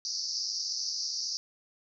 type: band-pass noise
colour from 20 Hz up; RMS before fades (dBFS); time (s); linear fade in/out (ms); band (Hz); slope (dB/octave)
pink; -34; 0.05-1.37; 0; 4600 to 5900; 96
effects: none